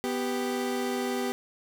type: tone pair together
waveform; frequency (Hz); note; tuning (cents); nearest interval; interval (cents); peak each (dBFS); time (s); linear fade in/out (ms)
30% pulse; 247.7 / 393.2; B3 / G4; +5 / +5; minor sixth; 800; -28; 0.04-1.32; 0
effects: none